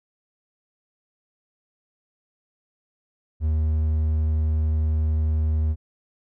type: tone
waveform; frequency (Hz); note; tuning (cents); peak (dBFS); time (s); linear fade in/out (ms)
triangle; 77.78; D#2; 0; -17; 3.4-5.76; 50
effects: none